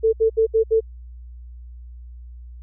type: tone bursts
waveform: sine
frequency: 445.7 Hz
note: A4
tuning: 22 cents sharp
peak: -13 dBFS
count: 5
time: 0.03-0.806 s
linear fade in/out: 20 ms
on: 100 ms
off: 69 ms
effects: added 60 Hz sine -36 dBFS peak until 2.62 s